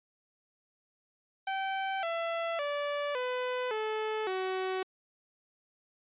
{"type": "tone with pitch steps", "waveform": "sawtooth", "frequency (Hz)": [773, 669.1, 579.1, 501.2, 433.8, 375.5], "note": ["G5", "E5", "D5", "B4", "A4", "F#4"], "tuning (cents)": [-24, 26, -24, 25, -25, 26], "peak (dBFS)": -27, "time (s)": [1.47, 4.83], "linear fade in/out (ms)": 5, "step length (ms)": 560, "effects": ["resampled to 8000 Hz"]}